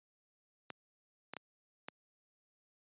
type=clicks; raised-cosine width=0.3 ms; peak=-26 dBFS; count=4; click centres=0.703 / 1.336 / 1.367 / 1.885 s; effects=high-pass 150 Hz 12 dB/octave + resampled to 8000 Hz